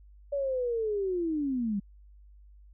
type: linear sweep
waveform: sine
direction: down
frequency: 574 to 192.1 Hz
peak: -27 dBFS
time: 0.32-1.8 s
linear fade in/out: 10 ms
effects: added 50 Hz sine -51 dBFS peak until 2.73 s